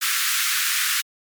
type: high-pass noise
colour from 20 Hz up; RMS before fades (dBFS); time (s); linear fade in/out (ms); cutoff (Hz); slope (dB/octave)
pink; -22; 0.01-1.02; 20; 1300; 48
effects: MP3 96 kbps